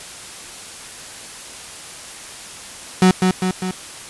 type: tone with echo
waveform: 35% pulse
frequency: 185 Hz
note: F#3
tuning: in tune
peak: -7 dBFS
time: 3.02-3.11 s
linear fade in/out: 2 ms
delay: 200 ms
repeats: 3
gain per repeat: -4 dB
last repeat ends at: 3.71 s
effects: white hiss -35 dBFS RMS until 4.09 s + resampled to 24000 Hz